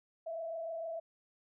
sine tone with frequency modulation, 659.3 Hz, E5, in tune, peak -37 dBFS, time 0.26-1 s, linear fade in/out 10 ms, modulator 26.6 Hz, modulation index 0.68, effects none

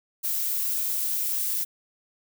violet noise, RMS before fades -27 dBFS, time 0.23-1.65 s, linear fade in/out 20 ms, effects none

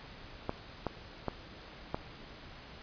clicks, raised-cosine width 1 ms, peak -18 dBFS, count 4, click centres 0.494 / 0.867 / 1.283 / 1.945 s, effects pink hiss -50 dBFS RMS until 2.82 s + resampled to 11025 Hz

